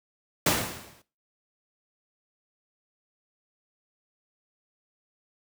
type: noise with exponential decay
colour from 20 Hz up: pink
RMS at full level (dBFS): -19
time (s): 0.46-1.02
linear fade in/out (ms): 5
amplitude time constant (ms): 120
effects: noise-tail reverb RT60 0.3 s tail -17 dB re dry + high-pass 100 Hz 12 dB/octave